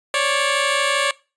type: tone pair together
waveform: 10% pulse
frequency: 547.4 / 580 Hz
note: C#5 / D5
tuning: -22 / -22 cents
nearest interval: minor second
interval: 100 cents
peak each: -12 dBFS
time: 0.14-1.11 s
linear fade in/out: 2 ms
effects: noise-tail reverb RT60 0.3 s tail -21 dB re dry + resampled to 22050 Hz